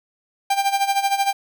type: tone with tremolo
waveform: 45% pulse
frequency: 792 Hz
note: G5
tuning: 18 cents sharp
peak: -15 dBFS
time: 0.5-1.33 s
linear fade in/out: 5 ms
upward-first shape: sine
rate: 13 Hz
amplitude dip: 75%
effects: none